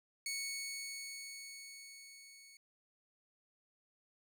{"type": "tone with level ramp", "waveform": "15% pulse", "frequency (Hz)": 2217, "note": "C#7", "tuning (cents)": 0, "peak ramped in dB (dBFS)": [-31, -51], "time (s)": [0.26, 2.57], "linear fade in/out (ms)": 2, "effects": []}